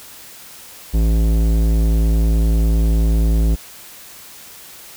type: tone with tanh clipping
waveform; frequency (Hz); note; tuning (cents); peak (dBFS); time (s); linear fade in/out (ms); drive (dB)
sine; 55; A1; 0; -14; 0.93-3.56; 20; 16
effects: white hiss -39 dBFS RMS until 4.96 s